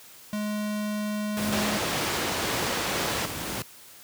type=tone; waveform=square; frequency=210 Hz; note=G#3; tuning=19 cents sharp; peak=-28 dBFS; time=0.33-1.77 s; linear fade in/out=0 ms
type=noise with tremolo; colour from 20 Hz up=pink; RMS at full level=-31 dBFS; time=1.37-3.62 s; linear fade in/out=0 ms; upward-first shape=sine; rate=1.9 Hz; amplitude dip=25%
type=band-pass noise; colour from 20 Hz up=pink; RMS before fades=-30 dBFS; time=1.52-3.26 s; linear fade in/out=10 ms; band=270 to 6500 Hz; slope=12 dB/octave
effects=white hiss -49 dBFS RMS until 4.03 s + high-pass 80 Hz 12 dB/octave